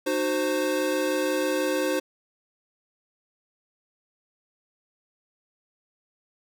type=chord; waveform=square; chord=C diminished; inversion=first; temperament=equal with one note detuned; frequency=304 / 370 / 523.3 Hz; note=Eb4 / Gb4 / C5; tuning=-40 / 0 / 0 cents; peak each=-29 / -30 / -27 dBFS; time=0.06-2 s; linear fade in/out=10 ms; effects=none